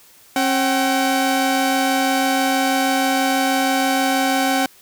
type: tone pair together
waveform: sawtooth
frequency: 269.2 / 761.4 Hz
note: C4 / F#5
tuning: +49 / +49 cents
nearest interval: octave + tritone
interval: 1800 cents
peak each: -15 dBFS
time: 0.36-4.66 s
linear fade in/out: 2 ms
effects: white hiss -49 dBFS RMS until 4.81 s